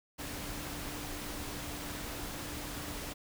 sine tone in noise, 293.7 Hz, D4, in tune, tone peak -48 dBFS, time 0.18-3.14 s, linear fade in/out 20 ms, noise pink, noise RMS -41 dBFS, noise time 0.18-3.14 s, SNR -10 dB, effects none

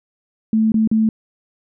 sine tone with dropouts, 220 Hz, A3, in tune, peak -12 dBFS, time 0.53-1.09 s, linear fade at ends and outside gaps 2 ms, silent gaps 0.72-0.742 / 0.875-0.914 s, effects none

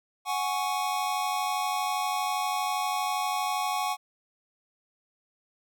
square chord, F# suspended second, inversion none, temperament just, 740 / 832.5 / 1110 Hz, F#5 / G#5 / C#6, 0 / +4 / +2 cents, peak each -32 dBFS, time 0.25-3.97 s, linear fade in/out 50 ms, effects none

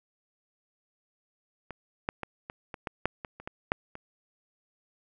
clicks, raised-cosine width 0.5 ms, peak -24 / -13 / -19 / -23 / -23 / -17 / -10 / -22 / -29 / -21 / -9 / -26 dBFS, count 12, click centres 1.707 / 2.089 / 2.233 / 2.499 / 2.742 / 2.872 / 3.056 / 3.248 / 3.4 / 3.475 / 3.719 / 3.954 s, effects none

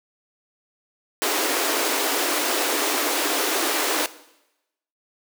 pink high-pass noise, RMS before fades -23 dBFS, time 1.22-4.06 s, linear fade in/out 0 ms, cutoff 270 Hz, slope 96 dB/octave, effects noise-tail reverb RT60 0.9 s tail -17 dB re dry

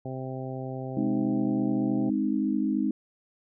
harmonic tone, 130.81 Hz, C3, in tune, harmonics 1 / 2 / 3 / 4 / 5 / 6, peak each -35 / -38 / -40 / -41 / -42 / -43 dBFS, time 0.05-2.1 s, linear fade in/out 5 ms
sine chord, Ab major, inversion none, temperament equal, 207.7 / 261.6 / 311.1 Hz, Ab3 / C4 / Eb4, 0 / 0 / 0 cents, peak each -28 dBFS, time 0.97-2.91 s, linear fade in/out 2 ms
effects none

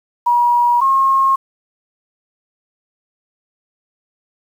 sine tone pair in turn, 960 / 1077.6 Hz, B5 / C#6, -49 / -49 cents, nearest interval major second, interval 200 cents, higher second, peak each -10 dBFS, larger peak neither, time 0.26-0.81 / 0.81-1.36 s, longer neither, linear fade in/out 10 ms, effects 7-bit

